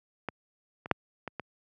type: clicks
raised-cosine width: 0.5 ms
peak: -17 / -24 / -6 / -21 / -20 dBFS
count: 5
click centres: 0.287 / 0.859 / 0.913 / 1.277 / 1.397 s
effects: high-pass 100 Hz 12 dB/octave